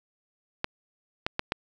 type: clicks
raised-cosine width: 0.3 ms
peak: -10 dBFS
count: 4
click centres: 0.644 / 1.265 / 1.394 / 1.521 s
effects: none